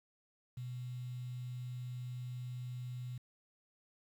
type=tone with quantisation; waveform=sine; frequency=124.4 Hz; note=B2; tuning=13 cents sharp; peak=-40 dBFS; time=0.57-3.18 s; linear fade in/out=5 ms; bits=10; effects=none